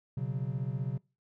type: chord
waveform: triangle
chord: B suspended second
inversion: none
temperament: just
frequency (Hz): 123.47 / 138.9 / 185.21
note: B2 / C#3 / F#3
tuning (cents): 0 / +4 / +2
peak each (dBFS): -33 / -32 / -38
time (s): 0.17-0.98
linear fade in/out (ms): 5
effects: noise-tail reverb RT60 0.3 s tail -24 dB re dry